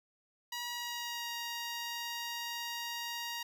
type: tone with pitch glide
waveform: 10% pulse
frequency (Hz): 961 to 941.8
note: B5 to A#5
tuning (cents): -48 to +18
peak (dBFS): -29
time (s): 0.52-3.43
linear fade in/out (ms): 5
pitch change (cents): -34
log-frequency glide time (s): 0.69-1.34
effects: none